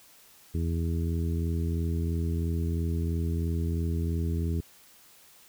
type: harmonic tone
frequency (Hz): 83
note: E2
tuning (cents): +12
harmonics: 1 / 2 / 3 / 4 / 5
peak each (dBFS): -27 / -33 / -37 / -39 / -41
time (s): 0.54-4.61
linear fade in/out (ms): 10
effects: white hiss -56 dBFS RMS until 5.48 s